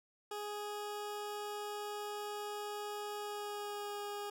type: tone with pitch glide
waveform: 20% pulse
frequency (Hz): 415.3 to 410.8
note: G#4 to G#4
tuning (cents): 0 to -19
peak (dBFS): -35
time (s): 0.31-4.3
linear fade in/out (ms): 5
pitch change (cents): -19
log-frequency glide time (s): 3.18-4.01
effects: none